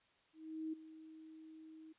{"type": "tone with ADSR envelope", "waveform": "sine", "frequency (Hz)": 316.9, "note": "D#4", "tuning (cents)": 32, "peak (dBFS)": -38, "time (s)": [0.33, 1.93], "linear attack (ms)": 400, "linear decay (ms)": 10, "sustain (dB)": -15, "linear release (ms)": 12, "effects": ["white hiss -73 dBFS RMS until 1.98 s", "resampled to 8000 Hz"]}